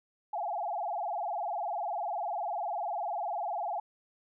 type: tone with vibrato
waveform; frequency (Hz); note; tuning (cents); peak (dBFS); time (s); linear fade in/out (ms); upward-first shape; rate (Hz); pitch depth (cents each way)
sine; 761; F#5; +48; -31; 0.33-3.8; 5; sine; 20; 220
effects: none